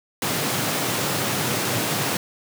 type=high-pass noise; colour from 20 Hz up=pink; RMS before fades=-24 dBFS; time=0.22-2.17 s; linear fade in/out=2 ms; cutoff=100 Hz; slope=96 dB/octave; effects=none